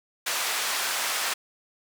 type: band-pass noise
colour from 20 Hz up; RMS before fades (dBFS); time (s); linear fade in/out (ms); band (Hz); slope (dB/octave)
pink; -28; 0.26-1.34; 10; 980 to 13000; 12
effects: none